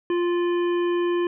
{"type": "harmonic tone with a mistuned harmonic", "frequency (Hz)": 349.2, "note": "F4", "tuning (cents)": 0, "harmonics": [1, 3, 5, 7, 9], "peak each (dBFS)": [-20, -32, -37, -42, -42], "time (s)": [0.1, 1.27], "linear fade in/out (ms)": 2, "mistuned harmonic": 9, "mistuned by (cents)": -58, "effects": []}